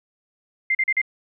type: tone bursts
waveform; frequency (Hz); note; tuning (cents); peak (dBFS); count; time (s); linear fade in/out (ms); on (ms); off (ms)
sine; 2093; C7; 0; -17; 4; 0.7-1.016; 5; 49; 40
effects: none